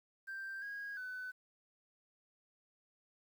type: tone with pitch steps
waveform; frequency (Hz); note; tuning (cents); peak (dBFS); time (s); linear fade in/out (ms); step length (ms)
sine; 1573 / 1641 / 1505; G6 / G#6 / F#6; +6 / -21 / +29; -40; 0.27-1.32; 20; 350
effects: tanh soft clip ceiling -38 dBFS + 11-bit